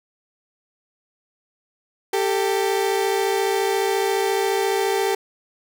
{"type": "tone pair together", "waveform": "30% pulse", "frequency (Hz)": [392, 446.4], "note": ["G4", "A4"], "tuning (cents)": [0, 25], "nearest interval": "major second", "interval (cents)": 225, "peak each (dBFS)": [-18, -21], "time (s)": [2.13, 5.15], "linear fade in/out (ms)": 5, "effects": []}